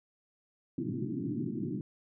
white band-pass noise, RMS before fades -35 dBFS, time 0.78-1.81 s, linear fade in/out 2 ms, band 110 to 360 Hz, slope 96 dB/octave, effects none

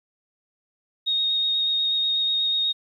sine tone with vibrato, 3729 Hz, A#7, in tune, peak -20 dBFS, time 1.06-2.73 s, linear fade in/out 20 ms, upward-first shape square, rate 8.2 Hz, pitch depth 9 cents each way, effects 10-bit

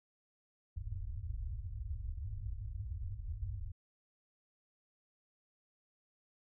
white low-pass noise, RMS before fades -41 dBFS, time 0.76-3.72 s, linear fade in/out 5 ms, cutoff 110 Hz, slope 96 dB/octave, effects none

